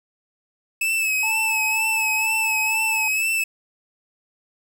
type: tone with vibrato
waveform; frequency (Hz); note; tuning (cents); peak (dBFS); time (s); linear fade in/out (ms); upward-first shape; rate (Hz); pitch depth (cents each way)
45% pulse; 2602; E7; -23; -19; 0.81-3.44; 5; sine; 2.1; 46
type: tone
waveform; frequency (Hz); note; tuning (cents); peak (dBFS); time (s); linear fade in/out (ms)
sine; 880; A5; 0; -28; 1.23-3.08; 2
effects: 8-bit